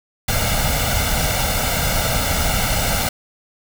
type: noise with comb filter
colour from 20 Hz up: pink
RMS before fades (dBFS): -19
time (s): 0.28-3.09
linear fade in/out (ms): 5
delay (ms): 1.4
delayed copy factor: +0.75
effects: none